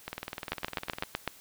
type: two click trains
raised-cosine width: 0.3 ms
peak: -19 / -13 dBFS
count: 20 / 7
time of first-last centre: 0.08-1.035 / 0.52-1.277 s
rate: 19.9 / 7.93 Hz
effects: white hiss -54 dBFS RMS until 1.4 s